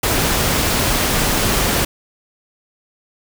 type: noise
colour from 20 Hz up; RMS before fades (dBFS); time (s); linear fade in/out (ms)
pink; -17; 0.03-1.85; 5
effects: none